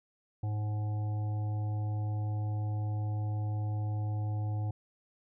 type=harmonic tone; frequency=105.5 Hz; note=G#2; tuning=28 cents sharp; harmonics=1 / 3 / 5 / 7 / 8; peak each=-30 / -47 / -52 / -48 / -53 dBFS; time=0.43-4.71 s; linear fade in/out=5 ms; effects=none